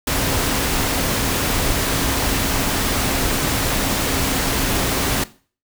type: tone in noise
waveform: sine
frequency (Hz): 270.3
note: C#4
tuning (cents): -44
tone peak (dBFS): -29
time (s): 0.07-5.24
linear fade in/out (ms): 5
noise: pink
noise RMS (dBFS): -20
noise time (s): 0.07-5.24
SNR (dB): -12
effects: noise-tail reverb RT60 0.4 s tail -18 dB re dry